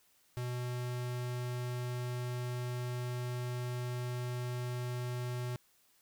square tone, 123.47 Hz, B2, in tune, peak -36 dBFS, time 0.37-5.56 s, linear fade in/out 0 ms, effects white hiss -69 dBFS RMS until 6.01 s

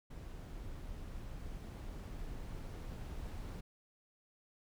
brown noise with level ramp, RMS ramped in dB -47 to -43 dBFS, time 0.1-3.61 s, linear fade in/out 10 ms, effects none

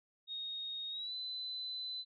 sine tone with pitch glide, 3729 to 4020 Hz, A#7 to B7, 0 to +30 cents, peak -39 dBFS, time 0.27-2.05 s, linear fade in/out 50 ms, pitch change +130 cents, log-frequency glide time 0.9-1.14 s, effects none

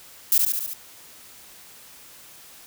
violet noise with echo, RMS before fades -17 dBFS, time 0.32-0.38 s, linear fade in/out 2 ms, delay 71 ms, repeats 5, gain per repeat -3 dB, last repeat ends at 0.735 s, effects white hiss -47 dBFS RMS until 2.66 s

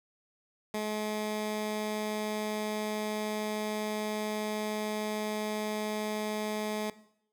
15% pulse tone, 213.1 Hz, G#3, 45 cents sharp, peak -25 dBFS, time 0.74-6.9 s, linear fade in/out 2 ms, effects noise-tail reverb RT60 0.7 s tail -17 dB re dry

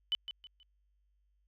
sine tone with echo, 3000 Hz, F#7, 23 cents sharp, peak -28 dBFS, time 0.12-0.15 s, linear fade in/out 0 ms, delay 160 ms, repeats 3, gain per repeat -10 dB, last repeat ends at 0.63 s, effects added 50 Hz sine -70 dBFS peak until 1.47 s

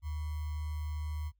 sine tone with sample-and-hold, 76.2 Hz, D#2, 36 cents flat, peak -34 dBFS, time 0.02-1.32 s, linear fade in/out 50 ms, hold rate 1050 Hz, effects noise-tail reverb RT60 0.1 s tail -21 dB re dry + added 50 Hz sine -69 dBFS peak until 1.39 s

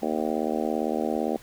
harmonic tone, 77.7 Hz, D#2, 2 cents flat, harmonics 3 / 4 / 5 / 6 / 7 / 8 / 9 / 10, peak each -30 / -31 / -32 / -33 / -33 / -34 / -35 / -35 dBFS, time 0.02-1.37 s, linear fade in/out 5 ms, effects pink hiss -50 dBFS RMS until 1.42 s

